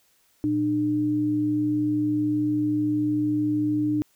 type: tone pair together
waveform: sine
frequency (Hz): 119.5 / 301.1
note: A#2 / D4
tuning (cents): +43 / +43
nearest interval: octave + major third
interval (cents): 1600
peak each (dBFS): -31 / -21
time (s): 0.44-4.02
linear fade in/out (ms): 0
effects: white hiss -64 dBFS RMS until 4.15 s